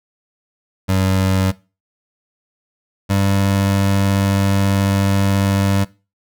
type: tone pair in turn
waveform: 25% pulse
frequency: 94.8 / 98.41 Hz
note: F#2 / G2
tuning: +43 / +7 cents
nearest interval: minor second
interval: 64 cents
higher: second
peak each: -10 dBFS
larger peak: neither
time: 0.88-1.52 / 3.09-5.85 s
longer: second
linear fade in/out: 20 ms
effects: noise-tail reverb RT60 0.3 s tail -20 dB re dry